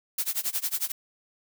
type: noise with tremolo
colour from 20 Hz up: blue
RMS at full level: -26 dBFS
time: 0.18-0.92 s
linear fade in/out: 5 ms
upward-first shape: sine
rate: 11 Hz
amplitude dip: 95%
effects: none